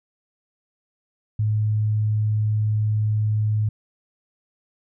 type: tone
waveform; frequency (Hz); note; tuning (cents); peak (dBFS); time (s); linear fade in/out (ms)
sine; 107.1; A2; -46; -18; 1.39-3.69; 5
effects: none